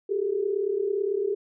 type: tone cluster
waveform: sine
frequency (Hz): 369.5 / 398.8 / 436.6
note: F#4 / G4 / A4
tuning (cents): -2 / +30 / -13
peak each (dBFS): -33 / -25 / -30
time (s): 0.09-1.35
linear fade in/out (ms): 10
effects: none